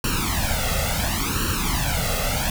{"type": "noise with flanger", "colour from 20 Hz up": "pink", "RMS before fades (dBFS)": -23, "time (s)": [0.04, 2.5], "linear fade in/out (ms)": 2, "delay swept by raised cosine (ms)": [0.7, 1.52], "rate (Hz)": 0.71, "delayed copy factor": 0.95, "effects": []}